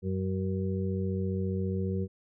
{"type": "harmonic tone", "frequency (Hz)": 94.7, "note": "F#2", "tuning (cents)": 41, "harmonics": [1, 2, 4, 5], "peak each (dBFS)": [-31, -32, -36, -39], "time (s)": [0.02, 2.08], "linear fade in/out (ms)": 50, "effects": []}